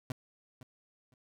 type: tone with echo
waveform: 30% pulse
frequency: 126.2 Hz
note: B2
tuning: 38 cents sharp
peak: -31 dBFS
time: 0.1-0.12 s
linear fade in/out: 2 ms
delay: 510 ms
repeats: 2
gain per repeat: -14 dB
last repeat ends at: 1.14 s
effects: none